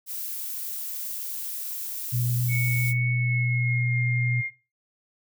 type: noise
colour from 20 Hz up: violet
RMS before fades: -33 dBFS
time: 0.06-2.94 s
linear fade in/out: 50 ms
type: tone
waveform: sine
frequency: 122.2 Hz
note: B2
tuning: 18 cents flat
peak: -23 dBFS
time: 2.12-4.42 s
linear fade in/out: 20 ms
type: tone with pitch glide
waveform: sine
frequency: 2217 to 2122 Hz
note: C#7 to C7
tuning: 0 to +24 cents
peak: -27 dBFS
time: 2.48-4.51 s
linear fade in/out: 50 ms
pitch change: -76 cents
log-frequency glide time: 3.1-3.99 s
effects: noise-tail reverb RT60 0.3 s tail -17 dB re dry